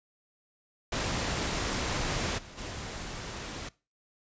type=noise with level steps; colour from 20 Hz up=pink; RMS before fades=-31 / -48 / -39 dBFS; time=0.92-3.69 s; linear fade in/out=5 ms; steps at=2.37 / 2.57 s; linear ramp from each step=20 ms; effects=noise-tail reverb RT60 0.3 s tail -21 dB re dry + resampled to 16000 Hz